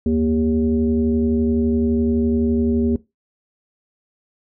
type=tone with frequency modulation; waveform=sine; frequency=235.6 Hz; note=A#3; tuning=19 cents sharp; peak=-15 dBFS; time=0.06-2.96 s; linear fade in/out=2 ms; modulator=161 Hz; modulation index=0.83; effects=noise-tail reverb RT60 0.2 s tail -18 dB re dry